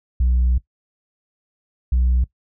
sine tone pair in turn, 61.74 / 61.96 Hz, B1 / B1, 0 / +6 cents, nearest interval unison, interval 6 cents, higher second, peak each -12 dBFS, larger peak neither, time 0.2-0.58 / 1.92-2.24 s, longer first, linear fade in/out 5 ms, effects noise-tail reverb RT60 0.1 s tail -19 dB re dry + tanh soft clip ceiling -12 dBFS

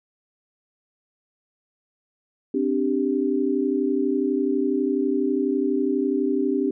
sine chord, C suspended second, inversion none, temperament equal, 261.6 / 293.7 / 392 Hz, C4 / D4 / G4, 0 / 0 / 0 cents, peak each -24 dBFS, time 2.54-6.71 s, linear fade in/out 5 ms, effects none

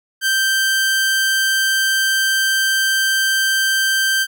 sawtooth tone, 1565 Hz, G6, 3 cents flat, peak -11 dBFS, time 0.21-4.27 s, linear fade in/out 50 ms, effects none

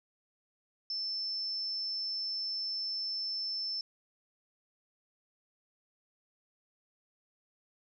sine tone, 5300 Hz, E8, 9 cents sharp, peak -33 dBFS, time 0.9-3.81 s, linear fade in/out 2 ms, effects none

